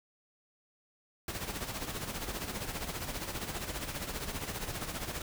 pink noise with tremolo, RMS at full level -36 dBFS, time 1.28-5.22 s, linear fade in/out 2 ms, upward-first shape sine, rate 15 Hz, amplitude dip 60%, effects none

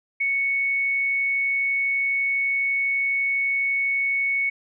sine tone, 2217 Hz, C#7, in tune, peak -20 dBFS, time 0.2-4.5 s, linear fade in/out 10 ms, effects none

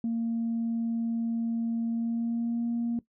sine tone with pitch glide, 230.1 to 234.8 Hz, A#3 to A#3, -22 to +13 cents, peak -25 dBFS, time 0.04-2.99 s, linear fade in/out 2 ms, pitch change +35 cents, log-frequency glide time 1.89-2.66 s, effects noise-tail reverb RT60 0.1 s tail -18 dB re dry + tanh soft clip ceiling -23 dBFS

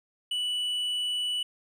sine tone with tanh clipping, 2960 Hz, F#7, in tune, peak -28 dBFS, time 0.31-1.43 s, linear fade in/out 5 ms, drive 5 dB, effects none

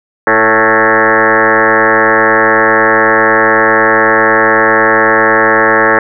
sine tone with frequency modulation, 1104 Hz, C#6, 7 cents flat, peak -5 dBFS, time 0.27-5.99 s, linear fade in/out 2 ms, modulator 110 Hz, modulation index 7, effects none

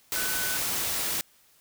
sine tone in noise, 1502 Hz, F#6, 26 cents sharp, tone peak -33 dBFS, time 0.16-0.57 s, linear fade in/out 0 ms, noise white, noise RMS -29 dBFS, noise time 0.12-1.21 s, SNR -7 dB, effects white hiss -61 dBFS RMS until 1.6 s

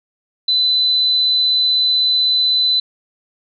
sine tone, 4012 Hz, B7, 26 cents sharp, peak -12 dBFS, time 0.48-2.8 s, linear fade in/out 5 ms, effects none

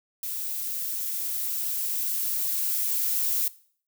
violet noise with level ramp, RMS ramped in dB -32 to -25 dBFS, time 0.23-3.48 s, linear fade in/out 2 ms, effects noise-tail reverb RT60 0.5 s tail -19 dB re dry

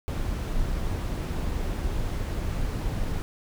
brown noise, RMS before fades -28 dBFS, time 0.08-3.22 s, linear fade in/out 0 ms, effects none

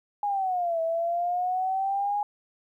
sine exponential two-way sweep, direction down then up, 830.6 to 651 to 830.6 Hz, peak -24 dBFS, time 0.23-2.23 s, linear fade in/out 2 ms, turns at 0.81 s, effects 11-bit

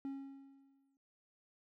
triangle tone with exponential decay, 273.5 Hz, C#4, 23 cents flat, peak -36 dBFS, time 0.05-0.97 s, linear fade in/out 1 ms, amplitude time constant 200 ms, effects none

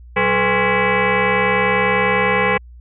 sine tone with frequency modulation, 740 Hz, F#5, in tune, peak -13 dBFS, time 0.16-2.58 s, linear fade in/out 10 ms, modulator 310 Hz, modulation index 5.5, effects added 60 Hz sine -37 dBFS peak until 2.8 s

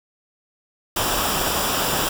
pink noise with comb filter, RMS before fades -22 dBFS, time 0.96-2.09 s, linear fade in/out 5 ms, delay 0.47 ms, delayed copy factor -0.6, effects none

